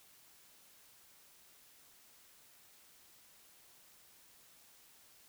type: silence
effects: white hiss -63 dBFS RMS until 5.28 s